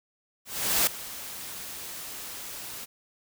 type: noise with ADSR envelope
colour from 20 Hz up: white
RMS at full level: -22 dBFS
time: 0.45-2.86 s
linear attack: 420 ms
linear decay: 3 ms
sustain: -17 dB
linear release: 22 ms
effects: none